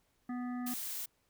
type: harmonic tone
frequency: 246.9 Hz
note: B3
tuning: in tune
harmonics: 1 / 3 / 5 / 7 / 8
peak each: -36 / -48 / -50 / -55 / -58 dBFS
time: 0.29-0.74 s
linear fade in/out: 5 ms
type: noise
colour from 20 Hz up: blue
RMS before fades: -40 dBFS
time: 0.66-1.06 s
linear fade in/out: 10 ms
effects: pink hiss -75 dBFS RMS until 1.29 s